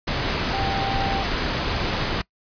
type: tone in noise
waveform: sine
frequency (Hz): 784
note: G5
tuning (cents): 0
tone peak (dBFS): -25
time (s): 0.53-1.23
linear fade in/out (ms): 10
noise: pink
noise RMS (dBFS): -24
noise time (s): 0.07-2.22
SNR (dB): -4
effects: noise-tail reverb RT60 0.1 s tail -23 dB re dry + resampled to 11025 Hz